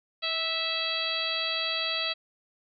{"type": "harmonic tone with a mistuned harmonic", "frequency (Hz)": 656, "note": "E5", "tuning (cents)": -9, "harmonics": [1, 2, 3, 4, 5, 6, 7], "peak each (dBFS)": [-38, -38, -38, -34, -33, -32, -36], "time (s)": [0.22, 2.14], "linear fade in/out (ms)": 20, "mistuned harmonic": 1, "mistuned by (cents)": -25, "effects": []}